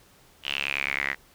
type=tone with band-pass filter sweep; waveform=sawtooth; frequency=69.3 Hz; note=C#2; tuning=in tune; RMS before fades=-29 dBFS; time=0.43-1.16 s; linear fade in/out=50 ms; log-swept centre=3000 to 1900 Hz; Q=7.6; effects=pink hiss -57 dBFS RMS until 1.34 s